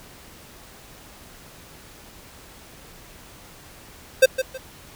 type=tone with echo; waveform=square; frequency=523.3 Hz; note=C5; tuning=in tune; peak=-9 dBFS; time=4.22-4.26 s; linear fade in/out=10 ms; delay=160 ms; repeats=2; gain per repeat=-11 dB; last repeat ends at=4.58 s; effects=pink hiss -46 dBFS RMS until 4.95 s